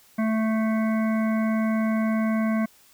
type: harmonic tone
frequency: 220.4 Hz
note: A3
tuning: 3 cents sharp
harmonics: 1 / 3 / 5 / 7 / 9 / 10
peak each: -21 / -31 / -35 / -38 / -40 / -41 dBFS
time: 0.18-2.66 s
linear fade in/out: 10 ms
effects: white hiss -56 dBFS RMS until 2.93 s